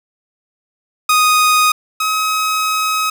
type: tone pair in turn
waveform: sawtooth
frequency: 1244.5 / 1272.1 Hz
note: D#6 / D#6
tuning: 0 / +38 cents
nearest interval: unison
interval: 38 cents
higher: second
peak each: -6 / -11 dBFS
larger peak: first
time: 1.09-1.72 / 2-3.1 s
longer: second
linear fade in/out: 5 ms
effects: none